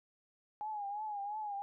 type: tone with vibrato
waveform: sine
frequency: 830.6 Hz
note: G#5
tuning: in tune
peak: -37 dBFS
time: 0.61-1.62 s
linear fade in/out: 0 ms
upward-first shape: triangle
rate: 2.9 Hz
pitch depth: 88 cents each way
effects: none